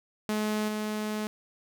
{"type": "tone with level steps", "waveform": "sawtooth", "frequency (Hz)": 213.2, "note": "G#3", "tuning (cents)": 46, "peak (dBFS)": [-23, -26], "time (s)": [0.29, 1.27], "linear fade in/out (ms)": 0, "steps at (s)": 0.68, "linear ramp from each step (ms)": 5, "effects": []}